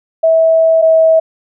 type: tone pair in turn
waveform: sine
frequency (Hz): 650 / 645.5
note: E5 / E5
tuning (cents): -24 / -37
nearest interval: unison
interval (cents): 13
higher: first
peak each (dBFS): -6 / -5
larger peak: second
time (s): 0.23-0.82 / 0.82-1.2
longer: first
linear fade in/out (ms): 10
effects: none